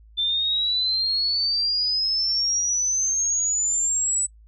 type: exponential sweep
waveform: sine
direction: up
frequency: 3534 to 7980 Hz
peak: -20 dBFS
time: 0.17-4.27 s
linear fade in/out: 20 ms
effects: noise-tail reverb RT60 0.1 s tail -26 dB re dry + added 54 Hz sine -47 dBFS peak until 4.47 s